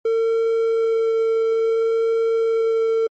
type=tone with vibrato; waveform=triangle; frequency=452.1 Hz; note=A4; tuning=47 cents sharp; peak=-14 dBFS; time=0.05-3.07 s; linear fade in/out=5 ms; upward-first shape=sine; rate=0.59 Hz; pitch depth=8 cents each way; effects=MP3 32 kbps